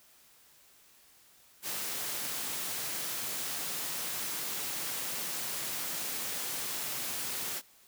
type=high-pass noise; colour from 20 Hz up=white; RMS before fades=-36 dBFS; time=1.62-7.62 s; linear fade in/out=50 ms; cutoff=100 Hz; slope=48 dB/octave; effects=white hiss -61 dBFS RMS until 7.87 s